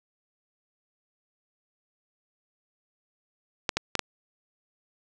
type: clicks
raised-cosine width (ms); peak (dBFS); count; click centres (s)
0.2; -7; 4; 3.692 / 3.77 / 3.953 / 3.993
effects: none